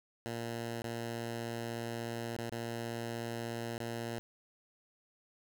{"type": "tone with dropouts", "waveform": "10% pulse", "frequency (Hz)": 116.54, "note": "A#2", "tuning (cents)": 0, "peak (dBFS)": -29, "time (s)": [0.26, 4.19], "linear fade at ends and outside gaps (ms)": 0, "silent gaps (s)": [[0.819, 0.843], [2.365, 2.388], [2.497, 2.519], [3.779, 3.803]], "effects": []}